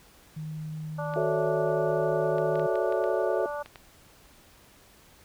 sine tone, 155.56 Hz, D#3, in tune, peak -33 dBFS, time 0.36-2.67 s, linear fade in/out 10 ms
harmonic tone, 292.5 Hz, D4, 7 cents flat, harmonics 2 / 3 / 4 / 5, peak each -33 / -37 / -39 / -41 dBFS, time 0.98-3.63 s, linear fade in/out 10 ms
clicks, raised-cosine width 0.3 ms, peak -27 dBFS, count 9, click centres 1.138 / 2.383 / 2.556 / 2.596 / 2.756 / 2.924 / 3.04 / 3.66 / 3.758 s
sine chord, F# minor seventh, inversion none, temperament equal, 370 / 440 / 554.4 / 659.3 Hz, F#4 / A4 / C#5 / E5, 0 / 0 / 0 / 0 cents, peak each -30 dBFS, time 1.16-3.46 s, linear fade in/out 2 ms
effects pink hiss -56 dBFS RMS until 5.24 s

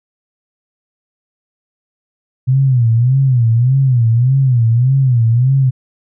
sine tone with vibrato, 124.4 Hz, B2, 13 cents sharp, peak -8 dBFS, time 2.47-5.71 s, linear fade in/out 20 ms, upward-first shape sine, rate 1.7 Hz, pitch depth 160 cents each way, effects none

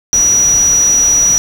sine tone in noise, 5830 Hz, F#8, 26 cents flat, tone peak -7 dBFS, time 0.13-1.38 s, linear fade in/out 0 ms, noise pink, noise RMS -24 dBFS, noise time 0.13-1.38 s, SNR +14 dB, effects none

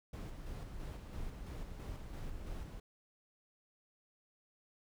brown noise with tremolo, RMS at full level -43 dBFS, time 0.13-2.8 s, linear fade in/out 5 ms, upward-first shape square, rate 3 Hz, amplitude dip 35%, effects none

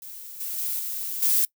violet noise with level steps, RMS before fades -40 / -31 / -28 / -31 / -21 dBFS, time 0.02-1.45 s, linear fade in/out 2 ms, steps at 0.4 / 0.58 / 0.79 / 1.22 s, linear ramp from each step 5 ms, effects noise-tail reverb RT60 0.1 s tail -23 dB re dry

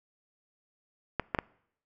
clicks, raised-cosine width 0.5 ms, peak -12 dBFS, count 3, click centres 1.197 / 1.348 / 1.388 s, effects noise-tail reverb RT60 0.7 s tail -24 dB re dry

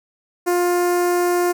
sawtooth tone with notch filter, 353.1 Hz, F4, 19 cents sharp, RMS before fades -18 dBFS, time 0.46-1.53 s, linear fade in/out 20 ms, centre 3400 Hz, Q 0.66, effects none

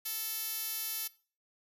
5% pulse tone with band-pass filter, 440 Hz, A4, in tune, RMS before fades -37 dBFS, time 0.05-1.08 s, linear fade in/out 10 ms, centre 12000 Hz, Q 1.8, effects noise-tail reverb RT60 0.4 s tail -21 dB re dry

